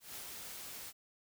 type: noise with ADSR envelope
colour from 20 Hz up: white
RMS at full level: -45 dBFS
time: 0-0.93 s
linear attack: 160 ms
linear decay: 52 ms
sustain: -2 dB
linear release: 45 ms
effects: none